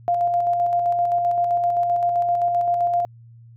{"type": "tone with tremolo", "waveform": "sine", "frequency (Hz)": 698, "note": "F5", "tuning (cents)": -1, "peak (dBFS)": -16, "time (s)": [0.08, 3.05], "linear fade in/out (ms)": 0, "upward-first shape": "square", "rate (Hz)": 7.7, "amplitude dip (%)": 30, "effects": ["added 116 Hz sine -43 dBFS peak until 3.56 s"]}